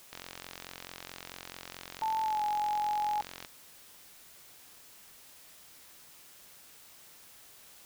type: click train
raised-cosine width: 0.2 ms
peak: -24 dBFS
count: 149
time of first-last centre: 0.13-3.448 s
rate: 44.6 Hz
type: tone with pitch glide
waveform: sine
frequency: 880 to 840.3 Hz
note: A5 to G#5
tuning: 0 to +20 cents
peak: -28 dBFS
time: 2.02-3.21 s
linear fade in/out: 0 ms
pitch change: -80 cents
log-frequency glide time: 2.21-2.44 s
effects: white hiss -55 dBFS RMS until 7.85 s